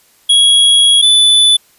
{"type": "tone pair in turn", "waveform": "square", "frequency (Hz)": [3322, 3487], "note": ["G#7", "A7"], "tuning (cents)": [0, -16], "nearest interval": "minor second", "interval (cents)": 84, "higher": "second", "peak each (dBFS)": -6, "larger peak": "neither", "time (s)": [[0.29, 1.02], [1.02, 1.57]], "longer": "first", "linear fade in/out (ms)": 10, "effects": ["white hiss -50 dBFS RMS until 1.78 s", "resampled to 32000 Hz"]}